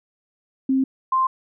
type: tone pair in turn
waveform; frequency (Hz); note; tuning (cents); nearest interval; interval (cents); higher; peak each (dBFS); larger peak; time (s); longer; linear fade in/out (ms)
sine; 265.3 / 1046.9; C4 / C6; +24 / +1; 2 octaves; 2377; second; -16; neither; 0.69-0.84 / 1.12-1.27; neither; 5
effects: none